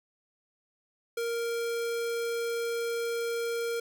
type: tone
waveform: square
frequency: 466.2 Hz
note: A#4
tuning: in tune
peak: -30 dBFS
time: 1.17-3.8 s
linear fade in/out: 5 ms
effects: none